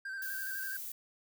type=tone with vibrato; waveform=triangle; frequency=1568 Hz; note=G6; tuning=in tune; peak=-36 dBFS; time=0.05-0.77 s; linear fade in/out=5 ms; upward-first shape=square; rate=12 Hz; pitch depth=32 cents each way
type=noise; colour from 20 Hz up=violet; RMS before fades=-42 dBFS; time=0.22-0.92 s; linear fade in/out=2 ms
effects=none